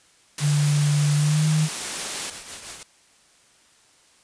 white high-pass noise, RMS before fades -29 dBFS, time 0.38-2.3 s, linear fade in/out 2 ms, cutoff 150 Hz, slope 24 dB/octave
sine tone with pitch glide, 146.83 to 155.02 Hz, D3 to D#3, 0 to -6 cents, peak -17 dBFS, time 0.4-1.69 s, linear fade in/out 50 ms, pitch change +94 cents, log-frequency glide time 1.15-1.46 s
white noise with tremolo, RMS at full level -34 dBFS, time 1.81-2.83 s, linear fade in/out 2 ms, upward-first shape triangle, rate 5.9 Hz, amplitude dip 55%
effects white hiss -57 dBFS RMS until 4.23 s + resampled to 22050 Hz

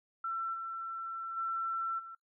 sine tone with level steps, 1344 Hz, E6, 33 cents sharp, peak -33 / -37 / -32 / -44 dBFS, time 0.24-2.15 s, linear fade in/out 5 ms, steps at 0.53 / 1.36 / 1.98 s, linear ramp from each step 20 ms, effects noise-tail reverb RT60 0.1 s tail -18 dB re dry

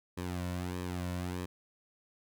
sawtooth tone with flanger, 90 Hz, F#2, 47 cents flat, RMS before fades -37 dBFS, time 0.17-1.46 s, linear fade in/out 10 ms, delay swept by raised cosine 1.4 to 2.5 ms, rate 1.6 Hz, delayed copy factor -0.65, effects none

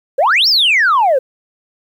sine exponential two-way sweep, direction up then down, 493.9 to 5588 to 493.9 Hz, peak -7 dBFS, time 0.18-1.19 s, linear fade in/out 10 ms, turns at 0.48 s, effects tanh soft clip ceiling -6 dBFS + 8-bit

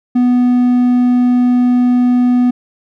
triangle tone, 246.9 Hz, B3, in tune, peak -6 dBFS, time 0.15-2.51 s, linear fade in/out 10 ms, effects none

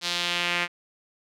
sawtooth tone with band-pass filter sweep, 174.61 Hz, F3, in tune, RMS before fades -27 dBFS, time 0.01-0.68 s, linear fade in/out 50 ms, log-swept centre 4300 to 2200 Hz, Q 2, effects none

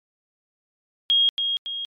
sine tone with echo, 3261 Hz, G#7, 32 cents flat, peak -15 dBFS, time 1.1-1.29 s, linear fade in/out 0 ms, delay 280 ms, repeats 2, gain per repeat -6 dB, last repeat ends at 1.85 s, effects MP3 96 kbps

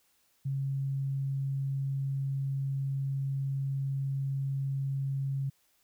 sine tone, 136.7 Hz, C#3, 24 cents flat, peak -29 dBFS, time 0.45-5.5 s, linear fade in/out 10 ms, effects white hiss -70 dBFS RMS until 5.83 s

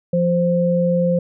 sine tone pair together, 174.2 / 522 Hz, F3 / C5, -4 / -4 cents, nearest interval octave + perfect fifth, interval 1900 cents, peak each -17 dBFS, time 0.13-1.19 s, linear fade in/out 5 ms, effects none

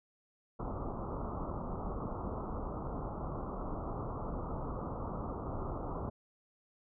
pink low-pass noise, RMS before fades -39 dBFS, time 0.59-6.1 s, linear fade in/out 10 ms, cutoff 1300 Hz, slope 96 dB/octave, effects none

